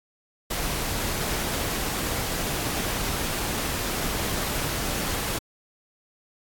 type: noise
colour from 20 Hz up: pink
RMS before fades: -28 dBFS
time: 0.5-5.39 s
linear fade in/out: 10 ms
effects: AAC 64 kbps